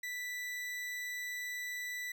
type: tone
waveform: 40% pulse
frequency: 1975.5 Hz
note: B6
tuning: in tune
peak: -37 dBFS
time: 0.03-2.12 s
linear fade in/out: 5 ms
effects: none

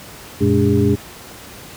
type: tone cluster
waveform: sine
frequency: 93.2 / 118.7 / 209.5 / 289.5 / 405.1 Hz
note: F#2 / A#2 / G#3 / D4 / G#4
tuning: +13 / +32 / +15 / -25 / -43 cents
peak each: -18 dBFS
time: 0.4-0.96 s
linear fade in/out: 20 ms
effects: pink hiss -37 dBFS RMS until 1.76 s + high-pass 60 Hz 12 dB/octave

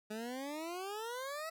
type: exponential sweep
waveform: 20% pulse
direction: up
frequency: 209.8 to 659.3 Hz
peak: -35 dBFS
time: 0.1-1.5 s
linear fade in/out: 10 ms
effects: none

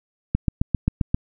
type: click train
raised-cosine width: 5 ms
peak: -6 dBFS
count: 7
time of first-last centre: 0.35-1.145 s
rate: 7.55 Hz
effects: none

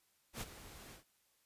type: noise with ADSR envelope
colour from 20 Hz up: pink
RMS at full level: -41 dBFS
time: 0.33-1.04 s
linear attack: 82 ms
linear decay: 35 ms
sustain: -13 dB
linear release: 110 ms
effects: white hiss -75 dBFS RMS until 1.45 s + resampled to 32000 Hz

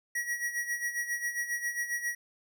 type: tone with tremolo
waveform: square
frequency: 1914 Hz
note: A#6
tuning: 45 cents sharp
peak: -29 dBFS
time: 0.15-2.15 s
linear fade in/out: 5 ms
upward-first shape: sine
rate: 7.4 Hz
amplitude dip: 70%
effects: none

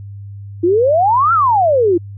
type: exponential two-way sweep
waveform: sine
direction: up then down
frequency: 328.7 to 1396.9 to 328.7 Hz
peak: -9 dBFS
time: 0.63-1.98 s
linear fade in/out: 10 ms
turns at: 1.33 s
effects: added 100 Hz sine -28 dBFS peak until 2.17 s

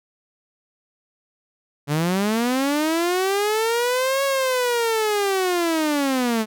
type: linear two-way sweep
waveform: sawtooth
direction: up then down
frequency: 140 to 554.4 to 212.9 Hz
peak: -15 dBFS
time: 1.87-6.46 s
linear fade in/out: 50 ms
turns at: 4.24 s
effects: none

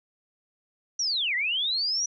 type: linear two-way sweep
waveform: sine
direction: down then up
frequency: 5920 to 1886 to 5920 Hz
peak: -24 dBFS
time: 0.99-2.06 s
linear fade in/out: 5 ms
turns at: 1.35 s
effects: none

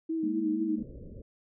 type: tone with vibrato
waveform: sine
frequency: 319 Hz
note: D#4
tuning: 43 cents sharp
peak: -28 dBFS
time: 0.09-0.76 s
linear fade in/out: 10 ms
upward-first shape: triangle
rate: 4.2 Hz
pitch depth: 42 cents each way
type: chord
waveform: sine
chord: Ab suspended second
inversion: none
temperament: equal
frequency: 207.7 / 233.1 / 311.1 Hz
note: Ab3 / Bb3 / Eb4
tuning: 0 / 0 / 0 cents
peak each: -35 / -35 / -38 dBFS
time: 0.23-0.83 s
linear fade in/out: 5 ms
type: low-pass noise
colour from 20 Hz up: pink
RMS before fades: -45 dBFS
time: 0.78-1.22 s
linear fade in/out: 5 ms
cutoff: 570 Hz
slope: 96 dB/octave
effects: none

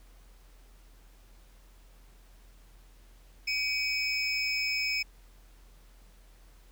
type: tone cluster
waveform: triangle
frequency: 2281 / 2511 / 5220 Hz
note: C#7 / D#7 / E8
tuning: +49 / +15 / -18 cents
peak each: -31 dBFS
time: 3.47-5.03 s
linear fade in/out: 10 ms
effects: added 42 Hz sine -53 dBFS peak until 6.71 s + pink hiss -63 dBFS RMS until 6.71 s

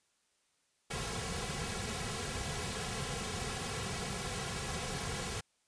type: noise with comb filter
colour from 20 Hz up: pink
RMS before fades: -38 dBFS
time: 0.9-5.41 s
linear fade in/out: 10 ms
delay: 3.3 ms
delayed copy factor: -0.8
effects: white hiss -75 dBFS RMS until 5.67 s + resampled to 22050 Hz

